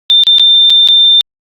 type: tone with dropouts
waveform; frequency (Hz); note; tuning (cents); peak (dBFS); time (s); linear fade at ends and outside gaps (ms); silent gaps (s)
sine; 3586; A7; +32; -3; 0.1-1.21; 0; 0.236-0.268 / 0.384-0.396 / 0.698-0.703 / 0.875-0.886
effects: Opus 48 kbps